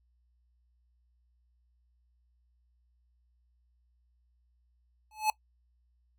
square tone with exponential growth, 860 Hz, A5, 40 cents flat, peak -22 dBFS, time 5.11-5.3 s, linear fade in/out 2 ms, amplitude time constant 41 ms, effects noise-tail reverb RT60 0.1 s tail -21 dB re dry + added 60 Hz sine -67 dBFS peak until 6.18 s

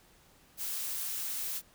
blue noise, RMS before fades -36 dBFS, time 0.57-1.62 s, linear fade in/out 50 ms, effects pink hiss -62 dBFS RMS until 1.74 s

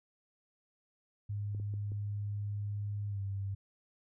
sine tone with pitch glide, 102.7 to 98.52 Hz, G#2 to G2, -19 to +9 cents, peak -34 dBFS, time 1.29-3.55 s, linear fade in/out 10 ms, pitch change -72 cents, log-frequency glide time 3.08-3.2 s
clicks, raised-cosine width 3 ms, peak -36 dBFS, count 4, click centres 1.548 / 1.599 / 1.739 / 1.919 s
effects none

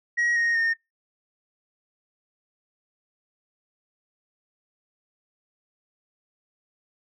sine tone with pitch steps, 1900 / 1865.2 / 1831 Hz, A#6 / A#6 / A#6, +33 / +1 / -32 cents, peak -18 dBFS, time 0.17-0.74 s, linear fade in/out 20 ms, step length 190 ms, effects noise-tail reverb RT60 0.2 s tail -23 dB re dry + tanh soft clip ceiling -19 dBFS

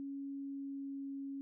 sine tone with pitch glide, 277.2 to 275.4 Hz, C#4 to C#4, 0 to -11 cents, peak -40 dBFS, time 0-1.41 s, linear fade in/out 0 ms, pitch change -11 cents, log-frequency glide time 0.29-1.11 s, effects none

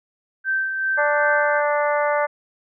sine tone with tremolo, 1556 Hz, G6, 13 cents flat, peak -18 dBFS, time 0.44-1.62 s, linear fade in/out 50 ms, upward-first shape sine, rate 2.6 Hz, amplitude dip 45%
harmonic tone, 293.7 Hz, D4, in tune, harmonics 2 / 3 / 4 / 5 / 6 / 7, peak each -20 / -24 / -26 / -28 / -30 / -31 dBFS, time 0.97-2.27 s, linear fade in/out 20 ms
effects none

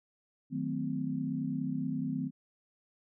sine chord, D# diminished seventh, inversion none, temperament equal with one note detuned, 155.56 / 185 / 220 / 256.7 Hz, D#3 / F#3 / A3 / C4, 0 / 0 / 0 / -33 cents, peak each -37 / -39 / -39 / -34 dBFS, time 0.5-2.31 s, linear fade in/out 50 ms, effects none

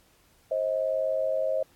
sine tone pair together, 531 / 631.5 Hz, C5 / D#5, +25 / +26 cents, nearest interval minor third, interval 301 cents, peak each -27 dBFS, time 0.51-1.63 s, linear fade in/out 5 ms, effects pink hiss -62 dBFS RMS until 1.75 s + AAC 64 kbps

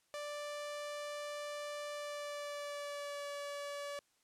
sawtooth tone with pitch glide, 587.3 to 573.2 Hz, D5 to D5, 0 to -42 cents, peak -37 dBFS, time 0.14-3.99 s, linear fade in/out 0 ms, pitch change -42 cents, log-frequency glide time 1.93-3.27 s, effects white hiss -75 dBFS RMS until 4.23 s + low-pass 10000 Hz 12 dB/octave

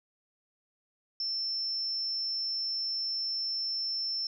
sine tone, 5350 Hz, E8, 25 cents sharp, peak -30 dBFS, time 1.2-4.27 s, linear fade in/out 2 ms, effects none

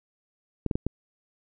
clicks, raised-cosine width 3 ms, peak -13 dBFS, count 4, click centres 0.663 / 0.712 / 0.755 / 0.866 s, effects none

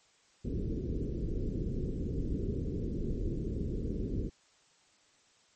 pink low-pass noise, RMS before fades -34 dBFS, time 0.44-4.3 s, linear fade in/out 20 ms, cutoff 440 Hz, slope 48 dB/octave, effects white hiss -66 dBFS RMS until 5.55 s + MP3 32 kbps

